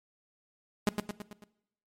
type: tone with echo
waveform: sawtooth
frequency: 207.7 Hz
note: G#3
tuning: in tune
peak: -19 dBFS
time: 0.87-0.89 s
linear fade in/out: 0 ms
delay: 110 ms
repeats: 5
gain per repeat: -5 dB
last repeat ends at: 1.44 s
effects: noise-tail reverb RT60 0.8 s tail -19 dB re dry + MP3 64 kbps